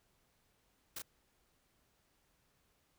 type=noise with echo; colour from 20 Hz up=white; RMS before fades=-43 dBFS; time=0.96-0.99 s; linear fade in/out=5 ms; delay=31 ms; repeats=1; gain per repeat=-2 dB; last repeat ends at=1.021 s; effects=pink hiss -75 dBFS RMS until 2.98 s